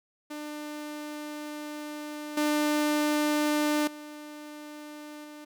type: tone with level steps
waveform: sawtooth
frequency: 299 Hz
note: D4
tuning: 31 cents sharp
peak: -32 / -20 / -37 / -39 dBFS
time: 0.3-5.45 s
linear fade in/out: 10 ms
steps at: 2.37 / 3.87 / 5.24 s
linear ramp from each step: 5 ms
effects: none